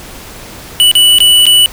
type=tone with dropouts; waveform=square; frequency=2960 Hz; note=F#7; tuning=in tune; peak=-4 dBFS; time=0.8-1.66 s; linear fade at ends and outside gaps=0 ms; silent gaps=0.914-0.953 / 1.185-1.204 / 1.455-1.466 s; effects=pink hiss -30 dBFS RMS until 1.72 s